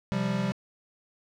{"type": "chord", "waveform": "square", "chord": "C suspended fourth", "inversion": "none", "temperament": "equal", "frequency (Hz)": [130.81, 174.61, 196], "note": ["C3", "F3", "G3"], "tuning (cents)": [0, 0, 0], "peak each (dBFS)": [-33, -33, -29], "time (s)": [0.12, 0.52], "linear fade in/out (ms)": 0, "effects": ["low-pass 5000 Hz 12 dB/octave", "10-bit"]}